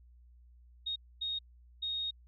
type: tone bursts at uneven times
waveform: sine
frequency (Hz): 3729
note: A#7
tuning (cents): 0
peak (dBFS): -33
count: 3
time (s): 0.86-0.96 / 1.21-1.39 / 1.82-2.11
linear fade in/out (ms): 10
effects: added 60 Hz sine -56 dBFS peak until 2.27 s